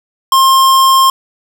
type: tone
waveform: square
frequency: 1063 Hz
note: C6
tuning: 27 cents sharp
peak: -6 dBFS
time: 0.32-1.1 s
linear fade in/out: 2 ms
effects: none